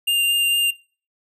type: tone with vibrato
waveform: square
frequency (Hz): 2798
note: F7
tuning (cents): +3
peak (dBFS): -17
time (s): 0.07-0.71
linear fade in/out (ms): 10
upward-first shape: triangle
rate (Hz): 4.4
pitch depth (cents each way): 10
effects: noise-tail reverb RT60 0.4 s tail -22 dB re dry